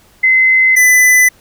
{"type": "tone pair in turn", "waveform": ["sine", "square"], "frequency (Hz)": [2052, 2003], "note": ["C7", "B6"], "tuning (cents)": [-34, 24], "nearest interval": "unison", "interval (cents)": 42, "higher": "first", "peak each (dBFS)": -6, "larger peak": "neither", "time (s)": [[0.23, 0.76], [0.76, 1.29]], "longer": "neither", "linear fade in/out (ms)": 10, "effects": ["pink hiss -48 dBFS RMS until 1.4 s"]}